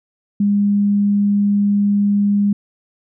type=tone; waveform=sine; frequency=203.2 Hz; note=G#3; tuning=38 cents flat; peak=-12 dBFS; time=0.4-2.53 s; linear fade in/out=5 ms; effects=none